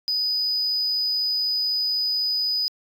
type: tone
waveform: sine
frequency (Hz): 4978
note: D#8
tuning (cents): 0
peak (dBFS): -19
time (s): 0.08-2.68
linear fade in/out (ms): 0
effects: tanh soft clip ceiling -19 dBFS